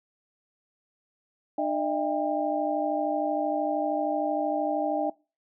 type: tone cluster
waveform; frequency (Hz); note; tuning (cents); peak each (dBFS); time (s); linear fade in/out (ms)
sine; 302.5 / 608 / 661 / 799; D#4 / D#5 / E5 / G5; -49 / -40 / +5 / +33; -30; 1.58-5.1; 5
effects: noise-tail reverb RT60 0.3 s tail -23 dB re dry